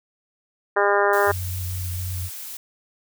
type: harmonic tone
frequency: 202.2 Hz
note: G#3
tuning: 46 cents flat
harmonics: 2 / 3 / 4 / 5 / 6 / 7 / 8 / 9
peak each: -21 / -23 / -24 / -25 / -26 / -26 / -27 / -28 dBFS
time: 0.76-1.32 s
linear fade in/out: 10 ms
type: noise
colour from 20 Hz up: blue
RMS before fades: -35 dBFS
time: 1.13-2.57 s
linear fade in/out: 2 ms
type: tone with pitch glide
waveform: sine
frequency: 90.8 to 90.28 Hz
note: F#2 to F#2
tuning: -32 to -42 cents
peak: -26 dBFS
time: 1.26-2.3 s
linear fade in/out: 50 ms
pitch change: -10 cents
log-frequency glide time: 1.56-1.83 s
effects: none